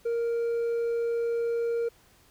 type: tone with hard clipping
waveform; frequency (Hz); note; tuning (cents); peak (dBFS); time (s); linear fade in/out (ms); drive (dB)
sine; 466.7; A#4; +2; -26; 0.05-1.89; 10; 2
effects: pink hiss -60 dBFS RMS until 2.3 s